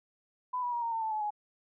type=tone with pitch steps; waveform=sine; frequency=1000 / 974.9 / 950.4 / 926.6 / 903.3 / 880.7 / 858.6 / 837 Hz; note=B5 / B5 / A#5 / A#5 / A5 / A5 / A5 / G#5; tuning=+21 / -23 / +33 / -11 / +45 / +1 / -43 / +13 cents; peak=-30 dBFS; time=0.53-1.306 s; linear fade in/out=10 ms; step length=97 ms; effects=none